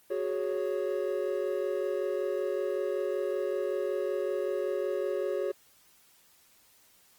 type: chord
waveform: triangle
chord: F# suspended second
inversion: none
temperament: equal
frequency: 370 / 415.3 / 554.4 Hz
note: F#4 / G#4 / C#5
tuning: 0 / 0 / 0 cents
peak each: -31 dBFS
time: 0.1-5.52 s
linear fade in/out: 10 ms
effects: white hiss -62 dBFS RMS until 7.18 s + Opus 24 kbps